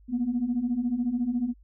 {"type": "beating tone pair", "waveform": "sine", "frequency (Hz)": [233.1, 247.1], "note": ["A#3", "B3"], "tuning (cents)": [0, 1], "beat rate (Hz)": 14, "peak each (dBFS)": [-29, -25], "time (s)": [0.08, 1.54], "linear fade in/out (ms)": 50, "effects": ["tanh soft clip ceiling -18 dBFS", "added 50 Hz sine -52 dBFS peak until 1.63 s"]}